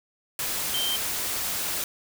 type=tone in noise; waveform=sine; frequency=3136 Hz; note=G7; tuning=in tune; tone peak=-26 dBFS; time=0.74-0.96 s; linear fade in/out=2 ms; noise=white; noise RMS=-29 dBFS; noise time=0.39-1.84 s; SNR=0 dB; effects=none